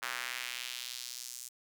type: tone with high-pass filter sweep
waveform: square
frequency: 61.74 Hz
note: B1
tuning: in tune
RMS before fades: -41 dBFS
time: 0.02-1.49 s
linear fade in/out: 10 ms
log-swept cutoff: 1400 to 7400 Hz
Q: 1.5
effects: none